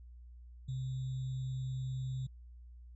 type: tone with sample-and-hold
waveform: sine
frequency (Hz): 130.1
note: C3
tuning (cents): -9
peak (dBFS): -35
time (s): 0.68-2.27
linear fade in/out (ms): 10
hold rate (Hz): 3675
effects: added 60 Hz sine -50 dBFS peak until 2.95 s + resampled to 22050 Hz